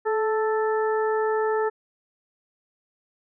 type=harmonic tone with a mistuned harmonic; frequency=440 Hz; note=A4; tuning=in tune; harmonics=1 / 2 / 3 / 4; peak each=-22 / -28 / -32 / -34 dBFS; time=0.05-1.7 s; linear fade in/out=20 ms; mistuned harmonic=1; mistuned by=-26 cents; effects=none